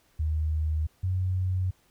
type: tone pair in turn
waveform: sine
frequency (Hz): 77.78 / 92.5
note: D#2 / F#2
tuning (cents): 0 / 0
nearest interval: minor third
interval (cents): 300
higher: second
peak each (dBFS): -24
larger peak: neither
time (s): 0.19-0.87 / 1.03-1.71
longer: neither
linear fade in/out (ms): 10
effects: pink hiss -65 dBFS RMS until 1.9 s